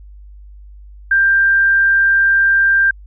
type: tone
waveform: sine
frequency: 1585 Hz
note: G6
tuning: 19 cents sharp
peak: -9 dBFS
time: 1.11-2.91 s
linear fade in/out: 5 ms
effects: added 50 Hz sine -35 dBFS peak until 3.06 s